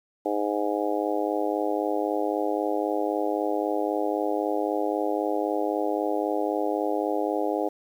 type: harmonic tone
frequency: 103.83 Hz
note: G#2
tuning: in tune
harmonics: 3 / 4 / 5 / 6 / 7 / 8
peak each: -29 / -30 / -30 / -32 / -32 / -33 dBFS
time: 0.25-7.69 s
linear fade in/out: 10 ms
effects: 9-bit

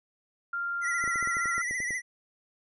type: tone with pitch glide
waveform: sine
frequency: 1393 to 1378.6 Hz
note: F6 to F6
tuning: -5 to -23 cents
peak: -29 dBFS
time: 0.53-1.62 s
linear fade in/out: 5 ms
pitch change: -18 cents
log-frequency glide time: 0.95-1.06 s
type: tone with vibrato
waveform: square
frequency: 1975.5 Hz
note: B6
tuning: in tune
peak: -30 dBFS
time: 0.81-2.02 s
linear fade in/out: 50 ms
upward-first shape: sine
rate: 15 Hz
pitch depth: 62 cents each way
type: clicks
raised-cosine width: 2 ms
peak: -29 dBFS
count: 11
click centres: 1.04 / 1.077 / 1.158 / 1.227 / 1.274 / 1.369 / 1.457 / 1.58 / 1.71 / 1.803 / 1.907 s
effects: resampled to 24000 Hz

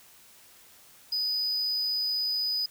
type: tone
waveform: triangle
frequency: 4978 Hz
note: D#8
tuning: in tune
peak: -25 dBFS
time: 1.12-2.66 s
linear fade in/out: 5 ms
effects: white hiss -55 dBFS RMS until 2.7 s

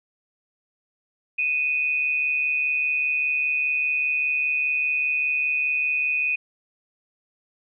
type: tone pair together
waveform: sine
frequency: 2489 / 2634 Hz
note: D#7 / E7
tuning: 0 / -2 cents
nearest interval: minor second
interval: 98 cents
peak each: -21 / -29 dBFS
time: 1.38-6.36 s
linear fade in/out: 10 ms
effects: none

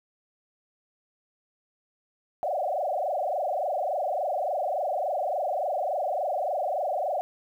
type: tone with frequency modulation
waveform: sine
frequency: 665 Hz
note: E5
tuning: 15 cents sharp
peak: -25 dBFS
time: 2.43-7.21 s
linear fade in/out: 0 ms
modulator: 23.5 Hz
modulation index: 4.3
effects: 10-bit

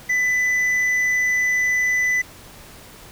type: tone with hard clipping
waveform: triangle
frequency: 1997 Hz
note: B6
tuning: 19 cents sharp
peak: -18 dBFS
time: 0.09-2.22 s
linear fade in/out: 10 ms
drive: 7 dB
effects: pink hiss -43 dBFS RMS until 3.11 s

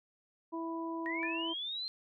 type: harmonic tone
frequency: 329.6 Hz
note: E4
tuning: in tune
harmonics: 1 / 2 / 3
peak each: -37 / -46 / -41 dBFS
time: 0.52-1.54 s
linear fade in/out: 20 ms
type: linear sweep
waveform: sine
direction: up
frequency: 1852 to 4186 Hz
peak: -36 dBFS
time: 1.06-1.88 s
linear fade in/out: 0 ms
type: tone with exponential decay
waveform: sine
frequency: 1760 Hz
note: A6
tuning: in tune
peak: -35 dBFS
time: 1.23-1.56 s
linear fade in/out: 0 ms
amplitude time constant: 70 ms
effects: none

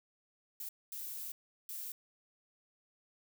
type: noise bursts at uneven times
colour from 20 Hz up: violet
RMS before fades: -43 dBFS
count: 3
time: 0.6-0.69 / 0.92-1.32 / 1.69-1.92 s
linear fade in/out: 2 ms
effects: none

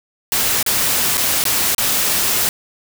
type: noise with dropouts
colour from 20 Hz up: white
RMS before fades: -17 dBFS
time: 0.32-2.49 s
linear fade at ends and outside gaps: 1 ms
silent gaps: 0.628-0.663 / 1.172-1.178 / 1.44-1.453 / 1.748-1.781 s
effects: none

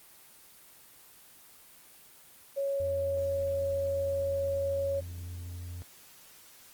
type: tone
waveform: sine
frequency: 554.4 Hz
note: C#5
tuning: in tune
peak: -28 dBFS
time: 2.56-5.01 s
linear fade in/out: 20 ms
type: tone with pitch glide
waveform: triangle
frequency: 87.2 to 87.76 Hz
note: F2 to F2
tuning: -2 to +9 cents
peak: -36 dBFS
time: 2.8-5.82 s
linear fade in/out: 0 ms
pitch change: +11 cents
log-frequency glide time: 4.67-5.46 s
effects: white hiss -55 dBFS RMS until 6.73 s + Opus 24 kbps

